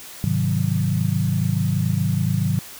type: chord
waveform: sine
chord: Ab dominant seventh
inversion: none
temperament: equal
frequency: 103.83 / 130.81 / 155.56 / 185 Hz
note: Ab2 / C3 / Eb3 / Gb3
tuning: 0 / 0 / 0 / 0 cents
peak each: -23 / -24 / -23 / -24 dBFS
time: 0.24-2.59 s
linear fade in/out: 0 ms
effects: white hiss -39 dBFS RMS until 2.79 s